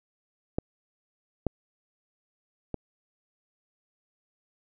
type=clicks; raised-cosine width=2 ms; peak=-13 / -12 / -18 dBFS; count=3; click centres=0.585 / 1.467 / 2.743 s; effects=none